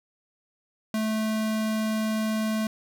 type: tone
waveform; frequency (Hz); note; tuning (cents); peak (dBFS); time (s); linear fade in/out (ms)
square; 218; A3; -16; -25; 0.94-2.67; 2
effects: none